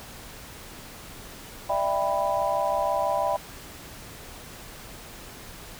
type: chord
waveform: sine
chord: E minor seventh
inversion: third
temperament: just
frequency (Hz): 593.3 / 659.3 / 791.1 / 988.9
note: D5 / E5 / G5 / B5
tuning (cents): +18 / 0 / +16 / +2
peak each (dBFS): -28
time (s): 1.69-3.37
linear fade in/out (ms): 10
effects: pink hiss -43 dBFS RMS until 5.79 s